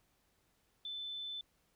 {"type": "tone", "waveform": "sine", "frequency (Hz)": 3520, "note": "A7", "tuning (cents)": 0, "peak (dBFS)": -40, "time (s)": [0.85, 1.41], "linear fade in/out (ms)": 2, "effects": ["pink hiss -75 dBFS RMS until 1.75 s"]}